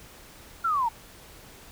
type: linear sweep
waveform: sine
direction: down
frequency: 1401 to 880 Hz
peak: -22 dBFS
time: 0.64-0.89 s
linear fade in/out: 10 ms
effects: pink hiss -49 dBFS RMS until 1.71 s